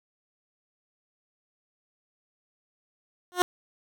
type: tone with exponential growth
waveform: 15% pulse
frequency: 358.5 Hz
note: F4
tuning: 45 cents sharp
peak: -9 dBFS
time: 3.32-3.42 s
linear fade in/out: 0 ms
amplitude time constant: 21 ms
effects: none